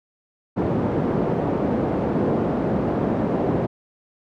pink band-pass noise, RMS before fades -22 dBFS, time 0.56-3.67 s, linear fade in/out 20 ms, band 160 to 560 Hz, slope 12 dB/octave, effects none

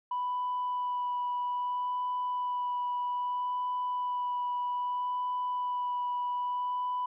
sine tone with vibrato, 987.8 Hz, B5, in tune, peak -28 dBFS, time 0.11-7.06 s, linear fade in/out 5 ms, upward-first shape sine, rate 0.62 Hz, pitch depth 10 cents each way, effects tanh soft clip ceiling -26 dBFS

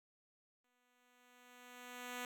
5% pulse tone with exponential growth, 246.9 Hz, B3, in tune, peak -30 dBFS, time 0.64-2.25 s, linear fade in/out 2 ms, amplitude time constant 350 ms, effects none

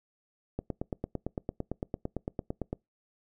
click train, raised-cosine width 2 ms, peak -19 dBFS, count 20, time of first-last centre 0.59-2.73 s, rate 8.88 Hz, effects noise-tail reverb RT60 0.2 s tail -25 dB re dry

